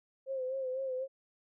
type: tone with vibrato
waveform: sine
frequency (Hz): 523.3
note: C5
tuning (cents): 0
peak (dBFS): -33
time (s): 0.26-1.08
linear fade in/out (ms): 50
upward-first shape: sine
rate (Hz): 4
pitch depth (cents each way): 51
effects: none